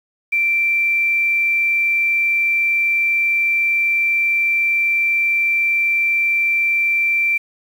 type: tone with quantisation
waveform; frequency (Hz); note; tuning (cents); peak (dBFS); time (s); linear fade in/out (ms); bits
sine; 2349; D7; 0; -14; 0.32-7.38; 10; 7
effects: none